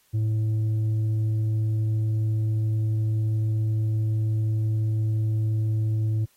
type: tone with tanh clipping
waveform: sine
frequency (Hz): 109.1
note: A2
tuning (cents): -14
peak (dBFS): -22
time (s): 0.13-6.26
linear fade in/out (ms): 20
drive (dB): 4
effects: white hiss -63 dBFS RMS until 6.36 s + AAC 48 kbps